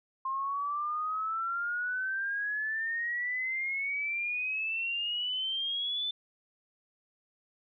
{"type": "exponential sweep", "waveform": "sine", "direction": "up", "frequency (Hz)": [1056, 3536], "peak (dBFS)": -30, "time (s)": [0.25, 6.11], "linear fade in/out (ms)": 5, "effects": []}